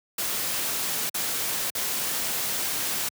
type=noise with dropouts; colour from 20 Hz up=white; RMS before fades=-28 dBFS; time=0.18-3.09 s; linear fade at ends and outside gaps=5 ms; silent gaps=1.096-1.143 / 1.703-1.75 s; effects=high-pass 100 Hz 12 dB/octave